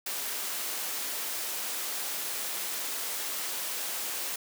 white high-pass noise, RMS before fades -34 dBFS, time 0.06-4.36 s, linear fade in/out 5 ms, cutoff 310 Hz, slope 12 dB/octave, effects none

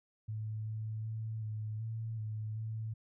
sine tone with pitch steps, 108.5 / 109.3 / 110.6 / 107.9 / 112.3 / 108.2 / 110.5 Hz, A2 / A2 / A2 / A2 / A2 / A2 / A2, -24 / -11 / +9 / -33 / +36 / -29 / +8 cents, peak -36 dBFS, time 0.28-2.94 s, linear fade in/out 10 ms, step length 380 ms, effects none

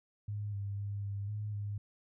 sine tone with pitch steps, 103.7 / 100.1 / 101.3 / 100.3 / 105.2 / 102.5 Hz, G#2 / G2 / G#2 / G2 / G#2 / G#2, -2 / +37 / -43 / +40 / +23 / -22 cents, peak -35 dBFS, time 0.28-1.78 s, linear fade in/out 5 ms, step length 250 ms, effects none

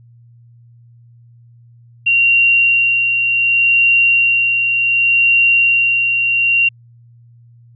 sine tone with tremolo, 2759 Hz, F7, 22 cents flat, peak -8 dBFS, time 2.06-6.69 s, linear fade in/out 10 ms, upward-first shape sine, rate 0.67 Hz, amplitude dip 40%, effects added 118 Hz sine -42 dBFS peak until 7.75 s

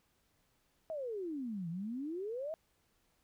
sine exponential two-way sweep, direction down then up, 659.3 to 161.3 to 659.3 Hz, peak -37 dBFS, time 0.9-2.54 s, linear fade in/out 0 ms, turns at 1.69 s, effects pink hiss -75 dBFS RMS until 3.23 s

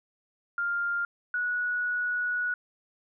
sine tone pair in turn, 1400 / 1465 Hz, F6 / F#6, +4 / -18 cents, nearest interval minor second, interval 78 cents, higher second, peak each -26 dBFS, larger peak neither, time 0.58-1.05 / 1.34-2.54 s, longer second, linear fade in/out 2 ms, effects none

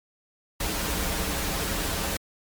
pink noise with comb filter, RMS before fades -28 dBFS, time 0.6-2.17 s, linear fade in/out 5 ms, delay 8.1 ms, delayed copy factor -0.65, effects MP3 96 kbps

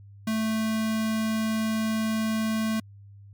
square tone with notch filter, 220 Hz, A3, in tune, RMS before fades -26 dBFS, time 0.27-2.8 s, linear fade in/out 5 ms, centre 540 Hz, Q 1.7, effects added 100 Hz sine -45 dBFS peak until 3.33 s + MP3 96 kbps

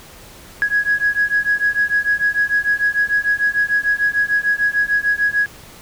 sine beating tone pair, 1662 / 1668.7 Hz, G#6 / G#6, +1 / +8 cents, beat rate 6.7 Hz, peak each -17 dBFS, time 0.62-5.46 s, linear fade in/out 0 ms, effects tanh soft clip ceiling -7 dBFS + pink hiss -41 dBFS RMS until 5.81 s

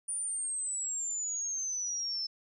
sine exponential sweep, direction down, 9450 to 5260 Hz, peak -32 dBFS, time 0.08-2.27 s, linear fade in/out 10 ms, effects none

